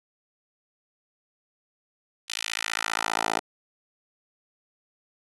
10% pulse tone with high-pass filter sweep, 55 Hz, A1, in tune, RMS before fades -29 dBFS, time 2.28-3.4 s, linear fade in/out 20 ms, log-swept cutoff 3300 to 600 Hz, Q 1.3, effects resampled to 24000 Hz

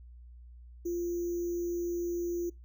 sine tone with sample-and-hold, 346.7 Hz, F4, 13 cents flat, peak -30 dBFS, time 0.85-2.5 s, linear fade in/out 10 ms, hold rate 6300 Hz, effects noise-tail reverb RT60 0.2 s tail -22 dB re dry + added 60 Hz sine -48 dBFS peak until 2.64 s

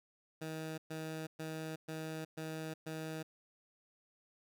15% pulse tone bursts, 158.5 Hz, D#3, 32 cents sharp, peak -34 dBFS, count 6, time 0.41-3.23 s, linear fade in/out 10 ms, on 370 ms, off 120 ms, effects none

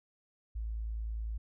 sine tone, 55 Hz, A1, in tune, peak -34 dBFS, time 0.55-1.38 s, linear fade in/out 10 ms, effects none

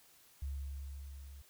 sine tone with level ramp, 69.3 Hz, C#2, in tune, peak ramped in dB -36 to -49 dBFS, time 0.42-1.42 s, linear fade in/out 5 ms, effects white hiss -64 dBFS RMS until 1.49 s

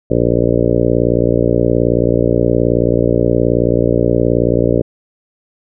harmonic tone, 58.8 Hz, A#1, 16 cents sharp, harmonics 1 / 2 / 3 / 4 / 5 / 6 / 7 / 8 / 9 / 10, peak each -22 / -18 / -20 / -23 / -18 / -20 / -18 / -19 / -19 / -22 dBFS, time 0.1-4.82 s, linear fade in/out 10 ms, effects none

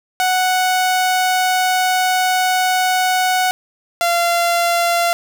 sawtooth tone pair in turn, 740 / 687.7 Hz, F#5 / F5, 0 / -27 cents, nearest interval minor second, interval 127 cents, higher first, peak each -10 dBFS, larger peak neither, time 0.2-3.51 / 4.01-5.13 s, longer first, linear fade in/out 0 ms, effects none

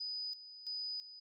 sine tone with tremolo, 4978 Hz, D#8, in tune, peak -38 dBFS, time 0-1.2 s, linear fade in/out 10 ms, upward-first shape square, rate 1.5 Hz, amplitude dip 75%, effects none

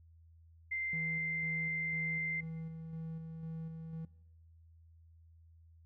sine tone, 2086 Hz, C7, 6 cents flat, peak -34 dBFS, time 0.71-2.41 s, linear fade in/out 10 ms
triangle tone with tremolo, 162 Hz, E3, 30 cents flat, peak -38 dBFS, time 0.93-4.05 s, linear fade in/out 2 ms, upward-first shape square, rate 2 Hz, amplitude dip 35%
effects noise-tail reverb RT60 1.0 s tail -20 dB re dry + added 82 Hz sine -58 dBFS peak until 5.85 s

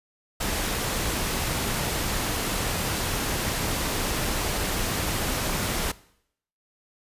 pink noise, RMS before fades -27 dBFS, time 0.4-5.92 s, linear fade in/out 10 ms, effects noise-tail reverb RT60 0.7 s tail -20 dB re dry + resampled to 32000 Hz

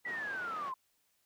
white band-pass noise, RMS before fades -48 dBFS, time 0.04-0.73 s, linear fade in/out 50 ms, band 180 to 1400 Hz, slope 12 dB/octave
sine linear sweep, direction down, 1975.5 to 1011 Hz, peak -36 dBFS, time 0.05-0.74 s, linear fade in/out 5 ms
effects white hiss -75 dBFS RMS until 1.25 s

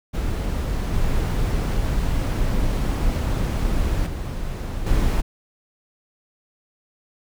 brown noise with level steps, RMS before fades -23 / -21 / -27 / -19 dBFS, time 0.13-5.22 s, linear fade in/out 20 ms, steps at 0.93 / 4.06 / 4.86 s, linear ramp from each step 10 ms, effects none

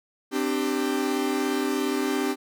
45% pulse chord, C suspended second, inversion none, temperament equal with one note detuned, 261.6 / 298.8 / 392 Hz, C4 / D4 / G4, 0 / +30 / 0 cents, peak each -28 dBFS, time 0.31-2.36 s, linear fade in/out 50 ms, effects none

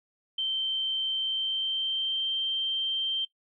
sine tone with pitch glide, 3117 to 3140 Hz, G7 to G7, -11 to +2 cents, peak -26 dBFS, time 0.38-3.25 s, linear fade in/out 5 ms, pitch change +13 cents, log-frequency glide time 1.15-2.29 s, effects noise-tail reverb RT60 0.1 s tail -18 dB re dry

